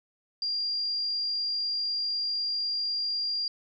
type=tone; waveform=sine; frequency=4784 Hz; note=D8; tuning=31 cents sharp; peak=-27 dBFS; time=0.42-3.48 s; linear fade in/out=2 ms; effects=none